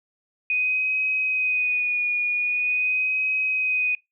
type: tone with vibrato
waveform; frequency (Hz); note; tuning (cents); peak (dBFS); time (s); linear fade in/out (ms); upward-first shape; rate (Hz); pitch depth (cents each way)
sine; 2489; D#7; 0; -20; 0.5-3.95; 2; sine; 0.44; 30
effects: noise-tail reverb RT60 0.2 s tail -24 dB re dry